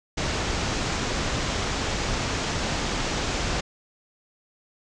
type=low-pass noise; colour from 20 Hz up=pink; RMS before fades=-27 dBFS; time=0.17-3.61 s; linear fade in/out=10 ms; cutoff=7300 Hz; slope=48 dB/octave; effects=none